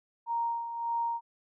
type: tone with tremolo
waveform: sine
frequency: 932.3 Hz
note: A#5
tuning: in tune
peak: -27 dBFS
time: 0.26-1.21 s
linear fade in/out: 50 ms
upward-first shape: sine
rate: 1.7 Hz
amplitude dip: 60%
effects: none

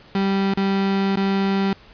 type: tone with dropouts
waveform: 35% pulse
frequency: 195.4 Hz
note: G3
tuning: 5 cents flat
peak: -16 dBFS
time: 0.15-1.73 s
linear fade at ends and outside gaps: 2 ms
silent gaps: 0.538-0.573 / 1.158-1.171 s
effects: pink hiss -48 dBFS RMS until 1.93 s + resampled to 11025 Hz

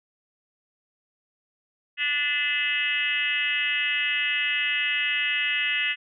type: tone with frequency modulation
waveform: sine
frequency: 2318 Hz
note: D7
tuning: 23 cents flat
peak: -22 dBFS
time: 1.97-5.96 s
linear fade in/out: 50 ms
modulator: 284 Hz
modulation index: 2.3
effects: none

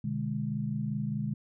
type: chord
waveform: sine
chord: G# diminished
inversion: first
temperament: just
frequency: 124.59 / 149.51 / 207.7 Hz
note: B2 / D3 / G#3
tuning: +16 / +31 / 0 cents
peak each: -35 / -34 / -33 dBFS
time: 0.04-1.34 s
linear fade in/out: 5 ms
effects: none

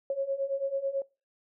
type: beating tone pair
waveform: sine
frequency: 542 / 551.1 Hz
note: C#5 / C#5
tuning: -39 / -10 cents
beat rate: 9.1 Hz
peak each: -32 / -30 dBFS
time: 0.1-1.02 s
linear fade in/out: 2 ms
effects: noise-tail reverb RT60 0.3 s tail -23 dB re dry

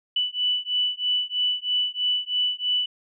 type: beating tone pair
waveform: sine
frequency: 2972 / 2975.1 Hz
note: F#7 / F#7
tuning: +7 / +9 cents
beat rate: 3.1 Hz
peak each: -25 dBFS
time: 0.16-2.86 s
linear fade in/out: 5 ms
effects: none

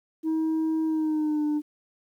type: tone with pitch glide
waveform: sine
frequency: 318.5 to 298.9 Hz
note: D#4 to D4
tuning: +41 to +31 cents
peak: -20 dBFS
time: 0.23-1.62 s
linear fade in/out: 50 ms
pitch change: -110 cents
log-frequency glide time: 0.85-1.45 s
effects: tanh soft clip ceiling -22 dBFS + 10-bit

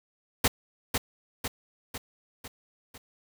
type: noise with echo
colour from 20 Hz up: pink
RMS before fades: -22 dBFS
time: 0.44-0.48 s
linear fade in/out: 5 ms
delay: 500 ms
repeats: 5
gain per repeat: -5 dB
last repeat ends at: 2.98 s
effects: none

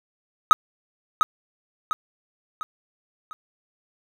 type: tone with echo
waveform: triangle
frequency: 1266 Hz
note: D#6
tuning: 30 cents sharp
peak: -5 dBFS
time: 0.51-0.53 s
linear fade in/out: 0 ms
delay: 700 ms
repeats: 4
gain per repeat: -7 dB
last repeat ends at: 3.33 s
effects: none

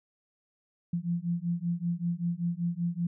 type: beating tone pair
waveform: sine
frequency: 169.6 / 174.8 Hz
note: E3 / F3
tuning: +50 / +2 cents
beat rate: 5.2 Hz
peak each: -31 dBFS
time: 0.93-3.07 s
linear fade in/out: 5 ms
effects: none

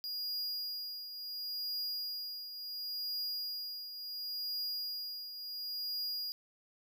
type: tone with tremolo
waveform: square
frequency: 4860 Hz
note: D#8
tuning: 42 cents flat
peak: -35 dBFS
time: 0.04-6.32 s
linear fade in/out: 0 ms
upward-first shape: triangle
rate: 0.71 Hz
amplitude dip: 65%
effects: none

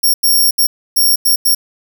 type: tone bursts at uneven times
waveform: 5% pulse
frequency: 5540 Hz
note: F8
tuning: 15 cents flat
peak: -3 dBFS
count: 6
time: 0.03-0.14 / 0.23-0.51 / 0.58-0.67 / 0.96-1.16 / 1.25-1.36 / 1.45-1.55 s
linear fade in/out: 10 ms
effects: none

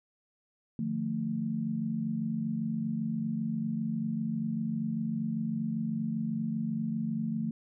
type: tone cluster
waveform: sine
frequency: 150.8 / 175.9 / 223.5 Hz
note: D3 / F3 / A3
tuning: +46 / +13 / +27 cents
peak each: -37 / -36 / -31 dBFS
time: 0.79-7.51 s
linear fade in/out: 2 ms
effects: none

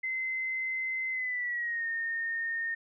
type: tone with pitch glide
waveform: sine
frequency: 2059 to 1834.4 Hz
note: C7 to A#6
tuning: -28 to -28 cents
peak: -30 dBFS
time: 0.03-2.75 s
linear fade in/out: 10 ms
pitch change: -200 cents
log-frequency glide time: 1.11-1.87 s
effects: none

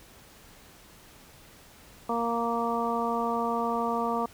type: harmonic tone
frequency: 233.1 Hz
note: A#3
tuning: in tune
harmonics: 1 / 2 / 3 / 4 / 5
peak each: -32 / -32 / -32 / -32 / -32 dBFS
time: 2.09-4.26 s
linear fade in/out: 5 ms
effects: pink hiss -53 dBFS RMS until 4.33 s

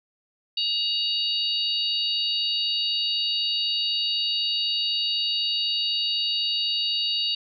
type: tone cluster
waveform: sine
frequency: 2856 / 3804 / 4556 Hz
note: F7 / A#7 / C#8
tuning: +38 / +34 / +47 cents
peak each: -27 dBFS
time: 0.57-7.35 s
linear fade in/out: 5 ms
effects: none

